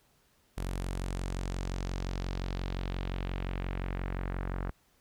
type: tone with low-pass filter sweep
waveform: sawtooth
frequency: 45.71 Hz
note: F#1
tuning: 20 cents flat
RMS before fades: -35 dBFS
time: 0.57-4.71 s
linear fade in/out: 10 ms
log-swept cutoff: 12000 to 1500 Hz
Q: 1.6
effects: pink hiss -68 dBFS RMS until 5 s